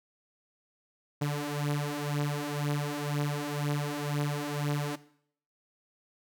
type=beating tone pair; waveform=sawtooth; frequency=145.1 / 147.1 Hz; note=D3 / D3; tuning=-21 / +3 cents; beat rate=2 Hz; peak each=-28 dBFS; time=1.21-4.96 s; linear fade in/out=10 ms; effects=noise-tail reverb RT60 0.6 s tail -17 dB re dry